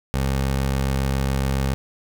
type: tone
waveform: 20% pulse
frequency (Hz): 67.2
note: C2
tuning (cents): +47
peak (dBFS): -15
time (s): 0.14-1.74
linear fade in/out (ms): 0
effects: none